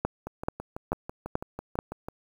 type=two click trains; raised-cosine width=1 ms; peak=-21 / -11 dBFS; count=12 / 5; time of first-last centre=0.27-2.085 / 0.05-1.789 s; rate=6.06 / 2.3 Hz; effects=8-bit